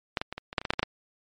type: clicks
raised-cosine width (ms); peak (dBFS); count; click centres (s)
0.3; -10 / -14 / -18 / -19 / -22 / -7 / -22 / -14 / -6 / -15 / -9 / -8; 12; 0.172 / 0.215 / 0.326 / 0.38 / 0.529 / 0.582 / 0.615 / 0.652 / 0.705 / 0.736 / 0.794 / 0.83
effects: MP3 48 kbps